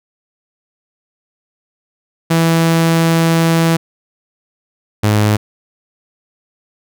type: tone pair in turn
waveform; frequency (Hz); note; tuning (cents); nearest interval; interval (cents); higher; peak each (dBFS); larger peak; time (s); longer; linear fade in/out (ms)
sawtooth; 164.81 / 105.58; E3 / G#2; 0 / +29; minor sixth; 771; first; -6; neither; 2.3-3.77 / 5.03-5.37; first; 10
effects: none